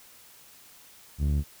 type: tone with low-pass filter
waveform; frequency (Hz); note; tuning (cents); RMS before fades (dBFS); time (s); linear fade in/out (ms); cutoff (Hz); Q
sawtooth; 72.6; D2; -19; -25; 1.18-1.44; 50; 180; 0.83
effects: white hiss -53 dBFS RMS until 1.6 s